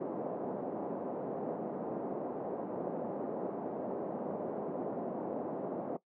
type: band-pass noise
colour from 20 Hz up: white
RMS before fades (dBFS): -38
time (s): 0-5.97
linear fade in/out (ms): 10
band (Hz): 180 to 670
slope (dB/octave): 24
effects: noise-tail reverb RT60 0.1 s tail -17 dB re dry